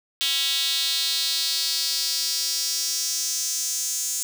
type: tone with high-pass filter sweep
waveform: square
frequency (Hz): 150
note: D3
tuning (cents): +37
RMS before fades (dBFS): -25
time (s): 0.21-4.23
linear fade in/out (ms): 0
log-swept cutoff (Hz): 3400 to 7000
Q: 3.5
effects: none